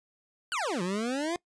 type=exponential two-way sweep; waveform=25% pulse; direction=down then up; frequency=1568 to 171.2 to 357.8 Hz; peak=-25 dBFS; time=0.52-1.36 s; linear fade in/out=0 ms; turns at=0.82 s; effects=noise-tail reverb RT60 0.1 s tail -22 dB re dry + resampled to 22050 Hz